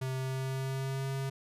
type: tone with pitch glide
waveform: square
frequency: 131 to 135.31 Hz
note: C3 to C#3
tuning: +2 to -41 cents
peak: -33 dBFS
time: 0.01-1.3 s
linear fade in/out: 10 ms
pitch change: +57 cents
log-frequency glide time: 0.14-1.08 s
effects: resampled to 32000 Hz